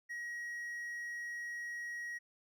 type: tone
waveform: triangle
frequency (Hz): 1900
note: A#6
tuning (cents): +33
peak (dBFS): -38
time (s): 0.09-2.19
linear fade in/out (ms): 20
effects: none

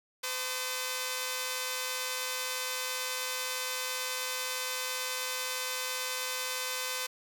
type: tone cluster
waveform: 5% pulse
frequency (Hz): 510 / 895 / 1143 / 1232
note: C5 / A5 / D6 / D#6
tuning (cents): -44 / +29 / -47 / -17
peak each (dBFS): -23 / -30 / -29 / -28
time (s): 0.23-7.07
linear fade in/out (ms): 10
effects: none

